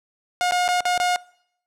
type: tone with dropouts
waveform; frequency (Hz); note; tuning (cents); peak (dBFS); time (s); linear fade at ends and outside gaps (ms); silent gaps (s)
sawtooth; 717; F5; +45; -15; 0.41-1.16; 0; 0.51-0.521 / 0.679-0.688 / 0.806-0.854 / 0.977-1
effects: noise-tail reverb RT60 0.7 s tail -23 dB re dry + low-pass 9000 Hz 12 dB/octave